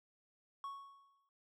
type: tone with exponential decay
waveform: triangle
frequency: 1108 Hz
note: C#6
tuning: 1 cent flat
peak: -38 dBFS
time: 0.64-1.29 s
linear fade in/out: 1 ms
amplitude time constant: 140 ms
effects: none